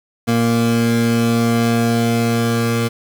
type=tone pair together; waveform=25% pulse; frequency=116.54 / 232.9 Hz; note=A#2 / A#3; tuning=0 / -1 cents; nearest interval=octave; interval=1199 cents; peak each=-14 dBFS; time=0.27-2.89 s; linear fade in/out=20 ms; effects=7-bit